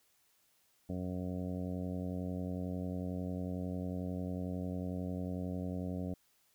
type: harmonic tone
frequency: 91.1 Hz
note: F#2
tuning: 26 cents flat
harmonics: 1 / 2 / 3 / 4 / 5 / 6 / 7 / 8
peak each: -41 / -39 / -42 / -53 / -49 / -49 / -50 / -57 dBFS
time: 0.89-6.14 s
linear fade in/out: 5 ms
effects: white hiss -72 dBFS RMS until 6.54 s